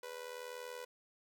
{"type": "tone with amplitude modulation", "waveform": "sawtooth", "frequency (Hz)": 493.9, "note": "B4", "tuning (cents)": 0, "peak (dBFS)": -37, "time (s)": [0.03, 0.85], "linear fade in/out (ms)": 5, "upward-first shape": "sine", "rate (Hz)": 80.5, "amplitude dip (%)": 75, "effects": []}